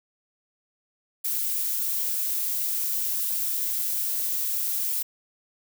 violet noise, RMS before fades -27 dBFS, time 1.24-5.03 s, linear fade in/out 10 ms, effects none

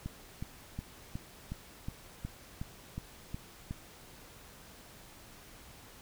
click train, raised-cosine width 5 ms, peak -25 dBFS, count 11, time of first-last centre 0.06-3.71 s, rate 2.74 Hz, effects pink hiss -54 dBFS RMS until 6.01 s

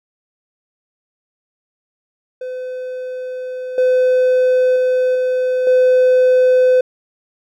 triangle tone with level steps, 508 Hz, B4, 49 cents sharp, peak -21 / -8 / -10 / -12 / -6 dBFS, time 2.41-6.81 s, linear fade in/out 5 ms, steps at 3.78 / 4.76 / 5.15 / 5.67 s, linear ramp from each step 2 ms, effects tanh soft clip ceiling -2 dBFS

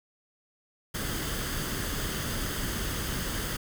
pink noise with comb filter, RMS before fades -32 dBFS, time 0.94-3.57 s, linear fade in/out 10 ms, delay 0.62 ms, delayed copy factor +0.5, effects none

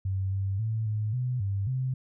sine tone with pitch steps, 95.7 / 97.3 / 110.8 / 106.9 / 125.6 / 98.8 / 129.7 Hz, G2 / G2 / A2 / A2 / B2 / G2 / C3, -41 / -12 / +13 / -49 / +30 / +14 / -15 cents, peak -26 dBFS, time 0.05-1.94 s, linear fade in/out 5 ms, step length 270 ms, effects none

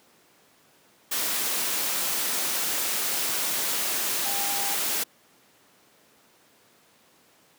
sine tone in noise, 800 Hz, G5, 35 cents sharp, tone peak -34 dBFS, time 4.25-4.75 s, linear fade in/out 10 ms, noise white, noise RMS -27 dBFS, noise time 1.11-5.04 s, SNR -10 dB, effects pink hiss -59 dBFS RMS until 7.58 s + high-pass 200 Hz 12 dB/octave

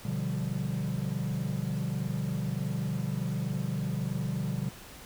triangle chord, G dominant seventh, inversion first, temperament equal, 123.47 / 146.83 / 174.61 / 196 Hz, B2 / D3 / F3 / G3, 0 / 0 / 0 / 0 cents, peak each -32 / -31 / -33 / -33 dBFS, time 0.05-4.69 s, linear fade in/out 5 ms, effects tanh soft clip ceiling -21 dBFS + pink hiss -48 dBFS RMS until 5.05 s

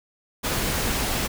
pink noise, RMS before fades -25 dBFS, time 0.43-1.28 s, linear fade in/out 20 ms, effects none

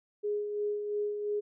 sine tone with tremolo, 415.3 Hz, G#4, in tune, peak -28 dBFS, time 0.23-1.41 s, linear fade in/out 20 ms, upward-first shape sine, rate 2.9 Hz, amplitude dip 45%, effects none

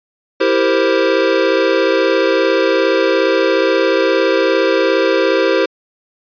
square chord, C dominant seventh, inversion first, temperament equal, 329.6 / 392 / 466.2 / 523.3 Hz, E4 / G4 / Bb4 / C5, 0 / 0 / 0 / 0 cents, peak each -19 / -17 / -19 / -16 dBFS, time 0.4-5.66 s, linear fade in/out 10 ms, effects resampled to 11025 Hz

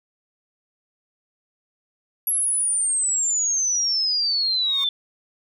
sine exponential sweep, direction down, 11400 to 3505 Hz, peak -19 dBFS, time 2.27-4.89 s, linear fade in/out 2 ms
sawtooth tone with exponential growth, 1101 Hz, C#6, 12 cents flat, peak -28 dBFS, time 4.51-4.84 s, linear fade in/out 2 ms, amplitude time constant 71 ms
effects none

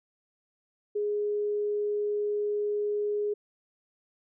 sine tone, 415.3 Hz, G#4, in tune, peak -26 dBFS, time 0.95-3.34 s, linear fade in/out 10 ms, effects none

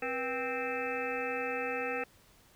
harmonic tone with a mistuned harmonic, 261.6 Hz, C4, in tune, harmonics 1 / 2 / 3 / 5 / 6 / 7 / 8 / 9 / 10, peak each -43 / -36 / -40 / -42 / -45 / -42 / -47 / -46 / -39 dBFS, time 0.02-2.04 s, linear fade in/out 5 ms, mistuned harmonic 2, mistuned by -120 cents, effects pink hiss -62 dBFS RMS until 2.55 s

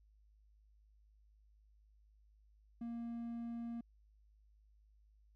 triangle tone, 233.8 Hz, A#3, 5 cents sharp, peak -39 dBFS, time 2.81-3.81 s, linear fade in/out 5 ms, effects added 52 Hz sine -65 dBFS peak until 5.35 s

